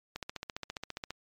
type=click train; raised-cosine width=0.2 ms; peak=-20 dBFS; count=15; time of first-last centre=0.16-1.106 s; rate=14.8 Hz; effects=MP3 96 kbps